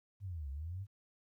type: linear two-way sweep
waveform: sine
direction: down then up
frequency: 103 to 66 to 103 Hz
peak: -39 dBFS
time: 0.2-0.87 s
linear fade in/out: 50 ms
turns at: 0.5 s
effects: 13-bit